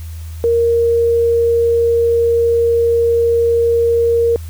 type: tone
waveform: sine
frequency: 466.2 Hz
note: A#4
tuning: in tune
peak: -10 dBFS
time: 0.44-4.36 s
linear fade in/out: 0 ms
effects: added 81 Hz sine -25 dBFS peak until 4.49 s + white hiss -43 dBFS RMS until 4.49 s